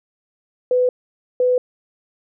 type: tone bursts at uneven times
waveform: sine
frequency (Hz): 500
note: B4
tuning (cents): +21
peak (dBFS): -13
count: 2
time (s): 0.71-0.89 / 1.4-1.58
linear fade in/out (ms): 2
effects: none